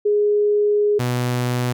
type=tone pair in turn; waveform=sine / sawtooth; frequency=415.3 / 123.47 Hz; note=G#4 / B2; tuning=0 / 0 cents; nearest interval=octave + major sixth; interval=2100 cents; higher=first; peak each=-14 / -15 dBFS; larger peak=first; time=0.05-0.99 / 0.99-1.73 s; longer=first; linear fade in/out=10 ms; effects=none